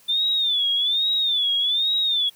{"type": "tone with vibrato", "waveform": "triangle", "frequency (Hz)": 3545, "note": "A7", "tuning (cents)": 12, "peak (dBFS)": -15, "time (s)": [0.08, 2.3], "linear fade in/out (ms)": 20, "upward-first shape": "sine", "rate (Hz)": 1.2, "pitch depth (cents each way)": 130, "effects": ["tanh soft clip ceiling -17 dBFS", "white hiss -54 dBFS RMS until 2.35 s"]}